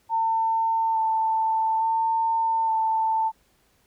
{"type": "tone with vibrato", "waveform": "sine", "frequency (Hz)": 894, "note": "A5", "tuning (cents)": 27, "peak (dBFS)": -20, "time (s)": [0.09, 3.32], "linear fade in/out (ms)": 50, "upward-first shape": "square", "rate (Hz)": 0.58, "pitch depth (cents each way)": 12, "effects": ["pink hiss -64 dBFS RMS until 3.86 s"]}